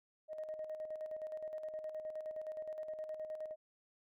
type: tone with tremolo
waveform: sine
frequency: 622.3 Hz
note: D#5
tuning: in tune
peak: -38 dBFS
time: 0.28-3.56 s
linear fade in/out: 50 ms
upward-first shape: square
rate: 9.6 Hz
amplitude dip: 55%
effects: tanh soft clip ceiling -35 dBFS